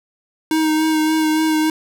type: tone with vibrato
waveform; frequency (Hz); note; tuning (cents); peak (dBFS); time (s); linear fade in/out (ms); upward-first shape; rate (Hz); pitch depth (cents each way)
square; 313.4; D#4; +13; -15; 0.51-1.7; 2; sine; 3.5; 19
effects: none